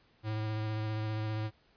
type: tone with vibrato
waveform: square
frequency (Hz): 108.4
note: A2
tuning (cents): -25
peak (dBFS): -33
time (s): 0.23-1.51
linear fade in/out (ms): 50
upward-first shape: triangle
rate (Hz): 15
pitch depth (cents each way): 20
effects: pink hiss -67 dBFS RMS until 1.76 s + resampled to 11025 Hz